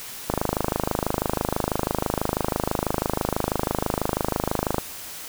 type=click train; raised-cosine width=1 ms; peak=-7 dBFS; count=118; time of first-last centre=0.3-4.783 s; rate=26.1 Hz; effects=white hiss -37 dBFS RMS until 5.28 s